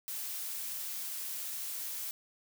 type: noise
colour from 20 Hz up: blue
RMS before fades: -39 dBFS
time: 0.08-2.11 s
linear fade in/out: 0 ms
effects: none